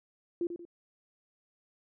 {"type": "tone with echo", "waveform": "sine", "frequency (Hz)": 344.8, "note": "F4", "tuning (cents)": -22, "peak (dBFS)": -28, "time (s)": [0.41, 0.47], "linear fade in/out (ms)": 2, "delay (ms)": 91, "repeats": 2, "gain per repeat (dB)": -8, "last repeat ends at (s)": 0.652, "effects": []}